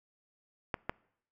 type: clicks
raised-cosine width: 0.5 ms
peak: -16 dBFS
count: 2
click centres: 0.742 / 0.895 s
effects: noise-tail reverb RT60 0.7 s tail -25 dB re dry